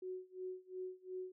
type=tone with tremolo; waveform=sine; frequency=370 Hz; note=F#4; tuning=in tune; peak=-40 dBFS; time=0.02-1.32 s; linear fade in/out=5 ms; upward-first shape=sine; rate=2.8 Hz; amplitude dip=95%; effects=none